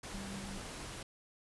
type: tone in noise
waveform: sine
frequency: 196.1 Hz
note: G3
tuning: 1 cent sharp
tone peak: -44 dBFS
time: 0.14-0.58 s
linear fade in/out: 5 ms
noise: pink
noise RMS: -45 dBFS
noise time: 0.03-1.03 s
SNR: -2 dB
effects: resampled to 24000 Hz